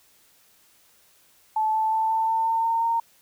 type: tone with pitch steps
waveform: sine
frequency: 870 / 877.1 / 884.2 / 891.4 / 898.6 / 905.9 / 913.3 / 920.7 Hz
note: A5 / A5 / A5 / A5 / A5 / A#5 / A#5 / A#5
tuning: -20 / -6 / +8 / +22 / +36 / -50 / -36 / -22 cents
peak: -20 dBFS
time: 1.56-3 s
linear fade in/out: 5 ms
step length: 180 ms
effects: white hiss -59 dBFS RMS until 3.21 s